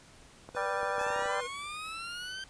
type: clicks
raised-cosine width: 1 ms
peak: -30 dBFS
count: 11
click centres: 0.49 / 0.549 / 0.831 / 0.982 / 1.013 / 1.066 / 1.104 / 1.162 / 1.193 / 1.223 / 1.258 s
type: tone with vibrato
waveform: square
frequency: 488.7 Hz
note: B4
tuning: 18 cents flat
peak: -38 dBFS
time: 0.54-1.48 s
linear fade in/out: 20 ms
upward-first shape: sine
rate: 13 Hz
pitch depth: 35 cents each way
type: harmonic tone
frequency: 196 Hz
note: G3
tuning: in tune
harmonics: 3 / 4 / 5 / 6 / 7 / 8 / 9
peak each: -36 / -37 / -38 / -39 / -39 / -40 / -41 dBFS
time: 0.56-1.41 s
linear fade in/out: 10 ms
type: linear sweep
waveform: 20% pulse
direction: up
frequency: 845 to 1568 Hz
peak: -33 dBFS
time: 0.99-2.44 s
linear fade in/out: 2 ms
effects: pink hiss -56 dBFS RMS until 2.49 s + resampled to 22050 Hz